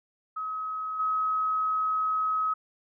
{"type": "tone with level steps", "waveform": "sine", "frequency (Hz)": 1275, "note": "D#6", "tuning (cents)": 42, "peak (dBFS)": [-30, -24], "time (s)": [0.36, 2.54], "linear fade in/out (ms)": 10, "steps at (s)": 0.99, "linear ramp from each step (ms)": 10, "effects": []}